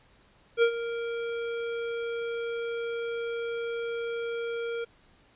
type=tone with ADSR envelope; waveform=square; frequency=466.2 Hz; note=A#4; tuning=in tune; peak=-18 dBFS; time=0.57-4.85 s; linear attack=54 ms; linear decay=82 ms; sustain=-13 dB; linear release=14 ms; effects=pink hiss -61 dBFS RMS until 5.35 s + resampled to 8000 Hz